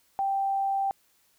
sine tone, 784 Hz, G5, in tune, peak -24 dBFS, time 0.19-0.91 s, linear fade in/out 0 ms, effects white hiss -66 dBFS RMS until 1.38 s

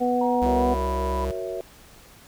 harmonic tone, 246.7 Hz, B3, 2 cents flat, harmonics 1 / 2 / 3, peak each -24 / -24 / -24 dBFS, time 0-0.75 s, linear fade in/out 20 ms
sine tone with pitch glide, 946 to 987.3 Hz, A#5 to B5, +25 to -1 cents, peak -28 dBFS, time 0.21-1.25 s, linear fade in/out 5 ms, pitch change +74 cents, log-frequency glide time 0.55-0.65 s
square tone, 66 Hz, C2, 16 cents sharp, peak -27 dBFS, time 0.42-1.31 s, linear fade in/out 0 ms
sine chord, F# dominant seventh, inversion none, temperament equal, 370 / 466.2 / 554.4 / 659.3 Hz, F#4 / A#4 / C#5 / E5, 0 / 0 / 0 / 0 cents, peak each -32 / -34 / -35 / -33 dBFS, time 0.46-1.61 s, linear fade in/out 0 ms
effects pink hiss -50 dBFS RMS until 2.27 s

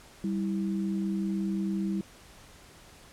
sine tone pair together, 196 / 326.6 Hz, G3 / E4, 0 / -16 cents, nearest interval major sixth, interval 884 cents, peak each -28 / -34 dBFS, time 0.24-2.01 s, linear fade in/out 2 ms, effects pink hiss -53 dBFS RMS until 3.12 s + low-pass 11000 Hz 12 dB/octave

